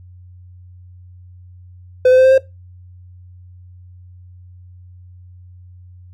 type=tone with pitch steps; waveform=triangle; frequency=507 / 512.9 / 518.9 / 524.9 / 531 Hz; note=B4 / C5 / C5 / C5 / C5; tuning=+45 / -35 / -14 / +5 / +25 cents; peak=-5 dBFS; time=2.05-2.38 s; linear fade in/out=5 ms; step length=66 ms; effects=noise-tail reverb RT60 0.2 s tail -20 dB re dry + added 90 Hz sine -38 dBFS peak until 6.13 s